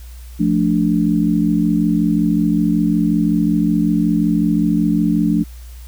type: chord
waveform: sine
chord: D minor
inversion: first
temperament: equal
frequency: 174.61 / 220 / 293.7 Hz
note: F3 / A3 / D4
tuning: 0 / 0 / 0 cents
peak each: -17 dBFS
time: 0.39-5.44 s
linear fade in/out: 20 ms
effects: added 60 Hz sine -32 dBFS peak until 5.87 s + white hiss -47 dBFS RMS until 5.87 s